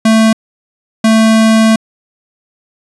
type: tone bursts at uneven times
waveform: square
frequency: 221.7 Hz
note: A3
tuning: 13 cents sharp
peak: -6 dBFS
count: 2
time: 0.05-0.33 / 1.04-1.76 s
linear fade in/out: 5 ms
effects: resampled to 24000 Hz